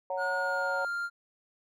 sine chord, F# major, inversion second, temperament just, 555 / 740 / 925 Hz, C#5 / F#5 / A#5, +2 / 0 / -14 cents, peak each -32 / -35 / -35 dBFS, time 0.1-0.85 s, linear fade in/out 2 ms
triangle tone with pitch glide, 1441 to 1396.7 Hz, F#6 to F6, -46 to 0 cents, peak -28 dBFS, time 0.17-1.1 s, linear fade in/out 50 ms, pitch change -54 cents, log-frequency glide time 0.36-0.89 s
effects tanh soft clip ceiling -16 dBFS + MP3 96 kbps

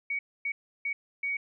sine tone bursts at uneven times, 2247 Hz, C#7, 23 cents sharp, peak -28 dBFS, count 4, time 0.1-0.19 / 0.45-0.52 / 0.85-0.93 / 1.23-1.37 s, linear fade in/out 5 ms, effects none

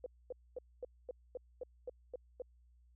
sine tone bursts, 499.8 Hz, B4, 21 cents sharp, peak -39 dBFS, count 10, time 0.04-2.42 s, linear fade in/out 2 ms, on 22 ms, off 240 ms, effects added 60 Hz sine -63 dBFS peak until 2.95 s

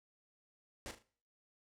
pink noise with echo, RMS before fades -45 dBFS, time 0.86-0.91 s, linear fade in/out 0 ms, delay 38 ms, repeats 3, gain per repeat -9 dB, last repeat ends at 1.024 s, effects noise-tail reverb RT60 0.5 s tail -20 dB re dry + low-pass 10000 Hz 12 dB/octave

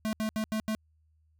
square tone bursts at uneven times, 217.6 Hz, A3, 19 cents flat, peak -29 dBFS, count 5, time 0.05-0.13 / 0.2-0.29 / 0.36-0.44 / 0.52-0.6 / 0.68-0.75 s, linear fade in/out 0 ms, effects added 78 Hz sine -64 dBFS peak until 1.39 s

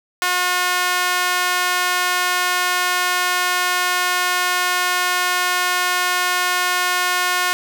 sawtooth tone with high-pass filter, 360 Hz, F#4, 47 cents flat, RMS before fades -19 dBFS, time 0.22-7.53 s, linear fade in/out 0 ms, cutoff 1200 Hz, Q 1.2, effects none

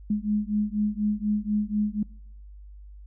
sine beating tone pair, 207.7 / 211.8 Hz, G#3 / G#3, 0 / +34 cents, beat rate 4.1 Hz, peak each -26 dBFS, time 0.1-2.03 s, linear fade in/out 5 ms, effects noise-tail reverb RT60 0.8 s tail -25 dB re dry + added 50 Hz sine -42 dBFS peak until 3.06 s

